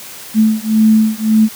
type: beating tone pair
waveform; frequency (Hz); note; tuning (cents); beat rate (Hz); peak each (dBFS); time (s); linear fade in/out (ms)
sine; 217.6 / 219.4; A3 / A3; -19 / -5; 1.8; -11; 0.34-1.49; 50
effects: white hiss -32 dBFS RMS until 1.55 s + high-pass 80 Hz 12 dB/octave